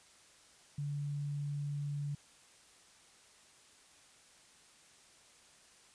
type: tone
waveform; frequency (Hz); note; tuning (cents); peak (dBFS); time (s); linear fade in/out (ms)
sine; 144.4; D3; -29; -35; 0.78-2.15; 5
effects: white hiss -62 dBFS RMS until 5.94 s + resampled to 22050 Hz